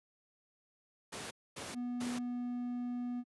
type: noise bursts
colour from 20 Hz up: pink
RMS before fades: -43 dBFS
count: 3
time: 1.12-2.19 s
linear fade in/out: 10 ms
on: 190 ms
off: 250 ms
type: tone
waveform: triangle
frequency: 244.4 Hz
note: B3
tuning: 18 cents flat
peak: -33 dBFS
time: 1.73-3.24 s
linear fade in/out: 50 ms
effects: high-pass 150 Hz 12 dB/octave + resampled to 24000 Hz